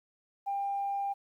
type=tone; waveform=sine; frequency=797 Hz; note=G5; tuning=28 cents sharp; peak=-29 dBFS; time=0.46-1.14 s; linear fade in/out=20 ms; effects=tanh soft clip ceiling -25 dBFS + 11-bit